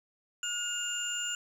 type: tone cluster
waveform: sine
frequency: 1437 / 2819 / 7140 Hz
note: F6 / F7 / A8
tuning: +49 / +16 / +24 cents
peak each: -37 / -34 / -35 dBFS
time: 0.43-1.35 s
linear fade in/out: 2 ms
effects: tanh soft clip ceiling -24 dBFS + 10-bit